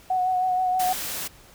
sine tone with vibrato, 738 Hz, F#5, 5 cents flat, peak -20 dBFS, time 0.1-0.93 s, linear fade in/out 5 ms, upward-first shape sine, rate 6.3 Hz, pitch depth 23 cents each way
white noise, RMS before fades -31 dBFS, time 0.79-1.28 s, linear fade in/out 10 ms
effects pink hiss -51 dBFS RMS until 1.54 s

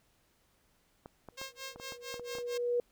clicks, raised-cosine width 1 ms, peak -32 dBFS, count 10, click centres 1.059 / 1.287 / 1.415 / 1.76 / 1.799 / 1.922 / 2.142 / 2.196 / 2.352 / 2.385 s
sine tone with exponential growth, 483.3 Hz, B4, 38 cents flat, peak -26 dBFS, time 1.32-2.8 s, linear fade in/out 2 ms, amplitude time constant 320 ms
5% pulse tone with tremolo, 535 Hz, C5, 38 cents sharp, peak -28 dBFS, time 1.37-2.58 s, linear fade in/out 10 ms, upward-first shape sine, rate 4.4 Hz, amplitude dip 100%
effects pink hiss -71 dBFS RMS until 2.91 s

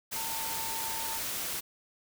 sine tone in noise, 902 Hz, A5, 43 cents sharp, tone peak -39 dBFS, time 0.15-1.19 s, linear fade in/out 20 ms, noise white, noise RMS -35 dBFS, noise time 0.11-1.61 s, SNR -7 dB, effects none

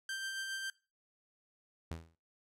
sawtooth tone with tremolo, 1570 Hz, G6, 2 cents sharp, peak -33 dBFS, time 0.09-0.7 s, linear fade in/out 2 ms, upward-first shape sine, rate 7.3 Hz, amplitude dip 30%
sawtooth tone with exponential decay, 82.2 Hz, E2, 4 cents flat, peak -33 dBFS, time 1.91-2.15 s, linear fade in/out 0 ms, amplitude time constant 52 ms
effects noise-tail reverb RT60 0.3 s tail -21 dB re dry + low-pass 11000 Hz 12 dB/octave

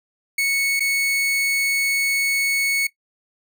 40% pulse tone with dropouts, 2212 Hz, C#7, 4 cents flat, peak -17 dBFS, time 0.38-2.87 s, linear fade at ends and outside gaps 5 ms, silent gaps 0.796-0.804 s, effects noise-tail reverb RT60 0.1 s tail -18 dB re dry

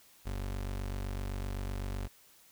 30% pulse tone, 47.85 Hz, G1, 41 cents flat, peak -32 dBFS, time 0.25-2.08 s, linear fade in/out 20 ms, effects white hiss -61 dBFS RMS until 2.51 s

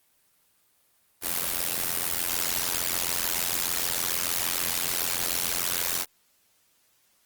white noise with amplitude modulation, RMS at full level -24 dBFS, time 1.21-6.06 s, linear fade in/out 50 ms, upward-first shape sine, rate 86.7 Hz, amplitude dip 85%, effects white hiss -66 dBFS RMS until 7.25 s + Opus 24 kbps

